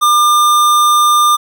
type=tone; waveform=square; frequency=1200 Hz; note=D6; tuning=37 cents sharp; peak=-8 dBFS; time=0.01-1.37 s; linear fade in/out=20 ms; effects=none